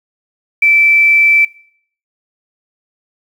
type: tone with quantisation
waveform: sine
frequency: 2326 Hz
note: D7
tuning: 17 cents flat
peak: -6 dBFS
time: 0.62-1.45 s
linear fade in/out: 5 ms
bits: 6
effects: noise-tail reverb RT60 0.6 s tail -21 dB re dry